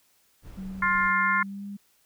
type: noise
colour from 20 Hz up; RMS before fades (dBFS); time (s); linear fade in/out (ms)
brown; -44; 0.42-1.14; 50
type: tone with pitch glide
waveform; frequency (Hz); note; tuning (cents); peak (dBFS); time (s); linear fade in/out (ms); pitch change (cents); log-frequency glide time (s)
sine; 190 to 201.2; F#3 to G3; +46 to +45; -34; 0.57-1.77; 10; +99; 1.17-1.65
type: harmonic tone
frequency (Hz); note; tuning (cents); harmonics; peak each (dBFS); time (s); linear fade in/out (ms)
351.9; F4; +13; 3 / 4 / 5 / 6; -25 / -26 / -27 / -28; 0.82-1.43; 5
effects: white hiss -65 dBFS RMS until 2.05 s